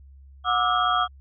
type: tone cluster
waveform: sine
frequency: 727 / 1180 / 1296 / 1424 / 3263 Hz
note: F#5 / D6 / E6 / F6 / G#7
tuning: -31 / +8 / -30 / +33 / -31 cents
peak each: -25 / -24 / -24 / -30 / -29 dBFS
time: 0.44-1.08 s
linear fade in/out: 50 ms
effects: added 68 Hz sine -45 dBFS peak until 1.2 s